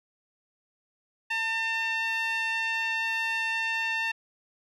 sawtooth tone with band-pass filter, 901 Hz, A5, 41 cents sharp, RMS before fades -29 dBFS, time 1.3-4.12 s, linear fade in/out 10 ms, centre 2300 Hz, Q 4.1, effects none

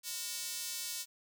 square tone with high-pass filter, 204.6 Hz, G#3, 26 cents flat, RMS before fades -40 dBFS, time 0.03-1.06 s, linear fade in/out 50 ms, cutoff 5100 Hz, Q 0.87, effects 10-bit

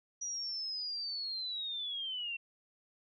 sine linear sweep, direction down, 5830 to 2699 Hz, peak -36 dBFS, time 0.21-2.37 s, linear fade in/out 10 ms, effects none

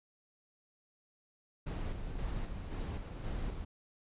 brown noise with tremolo, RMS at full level -37 dBFS, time 1.66-3.65 s, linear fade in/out 10 ms, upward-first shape square, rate 1.9 Hz, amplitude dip 40%, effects resampled to 8000 Hz

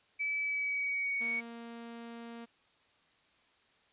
sine tone with pitch glide, 2300 to 2233 Hz, D7 to C#7, -37 to +12 cents, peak -31 dBFS, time 0.19-1.41 s, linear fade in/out 20 ms, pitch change -51 cents, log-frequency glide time 0.4-1.2 s
sawtooth tone, 233.1 Hz, A#3, in tune, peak -40 dBFS, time 1.2-2.46 s, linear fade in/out 20 ms
effects white hiss -68 dBFS RMS until 3.92 s + resampled to 8000 Hz

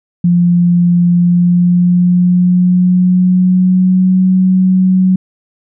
sine tone with pitch glide, 174.61 to 186.06 Hz, F3 to F#3, 0 to +10 cents, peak -6 dBFS, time 0.24-5.16 s, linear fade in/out 5 ms, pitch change +110 cents, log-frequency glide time 1.12-4.23 s, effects none

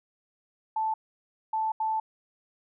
sine tone bursts at uneven times, 878 Hz, A5, 4 cents flat, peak -25 dBFS, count 3, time 0.76-0.94 / 1.53-1.72 / 1.8-2 s, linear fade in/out 5 ms, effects none

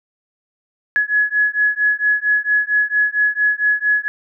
sine beating tone pair, 1688 / 1692.4 Hz, G#6 / G#6, +28 / +32 cents, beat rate 4.4 Hz, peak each -17 dBFS, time 0.96-4.08 s, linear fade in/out 0 ms, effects none

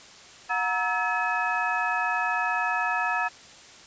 sine tone cluster, 729 / 941 / 1301 / 1712 / 2553 Hz, F#5 / A#5 / E6 / A6 / D#7, -26 / +16 / -23 / -48 / +44 cents, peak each -30 / -30 / -30 / -28 / -33 dBFS, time 0.49-3.29 s, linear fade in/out 20 ms, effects white hiss -48 dBFS RMS until 3.86 s + resampled to 16000 Hz

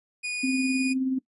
40% pulse tone, 2462 Hz, D#7, 19 cents flat, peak -27 dBFS, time 0.23-0.94 s, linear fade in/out 20 ms
sine tone with tremolo, 261.6 Hz, C4, in tune, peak -21 dBFS, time 0.43-1.19 s, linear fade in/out 10 ms, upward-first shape triangle, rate 19 Hz, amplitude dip 45%
effects noise-tail reverb RT60 0.1 s tail -21 dB re dry + resampled to 24000 Hz

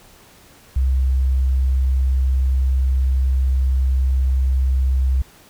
sine tone, 65.41 Hz, C2, in tune, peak -14 dBFS, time 0.76-5.22 s, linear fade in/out 5 ms, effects pink hiss -48 dBFS RMS until 5.49 s

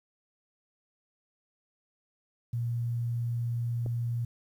sine tone, 118.4 Hz, A#2, 27 cents sharp, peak -28 dBFS, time 2.53-4.25 s, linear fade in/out 5 ms
click, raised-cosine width 2 ms, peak -26 dBFS, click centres 3.862 s
effects 10-bit

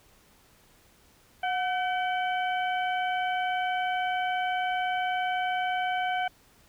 harmonic tone with a mistuned harmonic, 762 Hz, G5, 49 cents flat, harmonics 1 / 2 / 3 / 4, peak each -27 / -33 / -37 / -39 dBFS, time 1.43-6.28 s, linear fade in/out 5 ms, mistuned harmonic 1, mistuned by -70 cents, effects pink hiss -60 dBFS RMS until 6.68 s

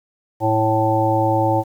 harmonic tone, 110 Hz, A2, in tune, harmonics 1 / 3 / 5 / 7 / 8, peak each -21 / -21 / -21 / -21 / -21 dBFS, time 0.4-1.64 s, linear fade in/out 50 ms, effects 8-bit

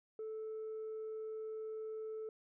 sine tone, 437.7 Hz, A4, 9 cents flat, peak -39 dBFS, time 0.19-2.29 s, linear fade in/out 2 ms, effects tanh soft clip ceiling -39 dBFS

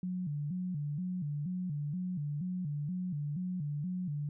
sine tone with vibrato, 163.3 Hz, E3, 16 cents flat, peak -33 dBFS, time 0.03-4.29 s, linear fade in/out 2 ms, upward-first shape square, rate 2.1 Hz, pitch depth 190 cents each way, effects none

